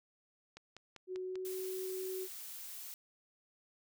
click train, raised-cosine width 0.2 ms, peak -33 dBFS, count 5, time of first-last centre 0.57-1.356 s, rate 5.09 Hz
sine tone with pitch glide, 370 to 374.7 Hz, F#4 to F#4, 0 to +22 cents, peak -38 dBFS, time 1.07-2.28 s, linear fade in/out 50 ms, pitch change +22 cents, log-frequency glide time 1.22-1.55 s
blue noise, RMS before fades -47 dBFS, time 1.45-2.94 s, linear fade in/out 0 ms
effects none

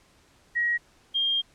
sine tone pair in turn, 1900 / 3211 Hz, A#6 / G7, +33 / +41 cents, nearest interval major sixth, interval 908 cents, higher second, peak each -22 dBFS, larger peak neither, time 0.55-0.78 / 1.14-1.42 s, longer second, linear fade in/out 20 ms, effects pink hiss -60 dBFS RMS until 1.54 s + low-pass 9000 Hz 12 dB/octave

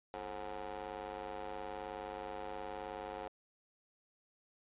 20% pulse ring-modulated tone, 99 Hz, G2, 18 cents sharp, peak -34 dBFS, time 0.14-3.28 s, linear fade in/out 0 ms, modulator 632 Hz, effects resampled to 8000 Hz

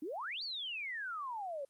sine exponential two-way sweep, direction up then down, 277.2 to 4699 to 534 Hz, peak -38 dBFS, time 0.02-1.65 s, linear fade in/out 5 ms, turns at 0.43 s, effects white hiss -75 dBFS RMS until 1.69 s + Opus 24 kbps

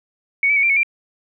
sine tone with pitch steps, 2228 / 2306 / 2222 / 2360 / 2208 / 2364 Hz, C#7 / D7 / C#7 / D7 / C#7 / D7, +8 / -32 / +4 / +8 / -7 / +11 cents, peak -13 dBFS, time 0.43-0.832 s, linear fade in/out 2 ms, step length 67 ms, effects none

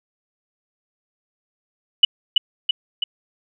sine tone with echo, 2960 Hz, F#7, in tune, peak -6 dBFS, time 2.03-2.05 s, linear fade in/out 5 ms, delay 330 ms, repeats 3, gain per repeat -4 dB, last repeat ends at 3.04 s, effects none

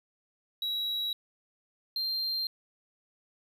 triangle tone pair in turn, 3879 / 4174 Hz, B7 / C8, -32 / -5 cents, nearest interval minor second, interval 127 cents, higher second, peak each -28 dBFS, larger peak neither, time 0.62-1.13 / 1.96-2.47 s, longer neither, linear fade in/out 2 ms, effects none

